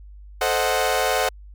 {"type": "chord", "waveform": "sawtooth", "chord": "A diminished seventh", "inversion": "none", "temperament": "equal", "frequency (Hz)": [440, 523.3, 622.3, 740], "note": ["A4", "C5", "Eb5", "Gb5"], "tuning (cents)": [0, 0, 0, 0], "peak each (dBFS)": [-22, -20, -22, -19], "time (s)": [0.41, 1.29], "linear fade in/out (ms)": 5, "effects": ["added 50 Hz sine -39 dBFS peak until 1.54 s", "MP3 96 kbps"]}